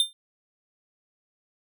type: tone with exponential decay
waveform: square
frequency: 3600 Hz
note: A7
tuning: 39 cents sharp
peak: -16 dBFS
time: 0-0.13 s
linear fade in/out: 1 ms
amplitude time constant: 27 ms
effects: none